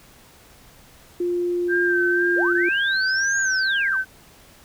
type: tone with pitch glide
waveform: sine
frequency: 351.6 to 349.2 Hz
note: F4 to F4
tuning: +12 to 0 cents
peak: -20 dBFS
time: 1.2-2.69 s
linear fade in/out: 5 ms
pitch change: -12 cents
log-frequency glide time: 2.18-2.36 s
type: tone with vibrato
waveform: sine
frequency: 1568 Hz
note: G6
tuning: in tune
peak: -19 dBFS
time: 1.68-4.05 s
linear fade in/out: 50 ms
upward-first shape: sine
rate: 2 Hz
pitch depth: 41 cents each way
type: linear two-way sweep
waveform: sine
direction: up then down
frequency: 305.1 to 6860 to 806 Hz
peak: -26 dBFS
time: 2.34-3.98 s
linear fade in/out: 50 ms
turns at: 3.41 s
effects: pink hiss -50 dBFS RMS until 4.64 s